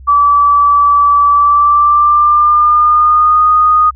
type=tone with pitch glide; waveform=sine; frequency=1154 to 1236.8 Hz; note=D6 to D#6; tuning=-31 to -11 cents; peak=-5 dBFS; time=0.07-3.91 s; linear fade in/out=20 ms; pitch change=+120 cents; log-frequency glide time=1.3-3.45 s; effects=added 65 Hz sine -31 dBFS peak until 3.95 s